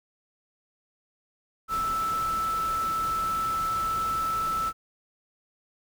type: tone in noise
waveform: sine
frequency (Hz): 1318.5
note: E6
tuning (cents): 0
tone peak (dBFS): -25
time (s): 1.68-4.73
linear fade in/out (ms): 50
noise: pink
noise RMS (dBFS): -39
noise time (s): 1.68-4.73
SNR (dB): +11
effects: none